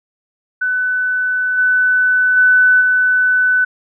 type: tone with level steps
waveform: sine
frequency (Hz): 1500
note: F#6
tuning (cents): +23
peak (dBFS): -14 / -10 / -7 / -10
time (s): 0.61-3.65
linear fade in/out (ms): 10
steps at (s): 1.57 / 2.36 / 2.8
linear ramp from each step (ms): 20
effects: none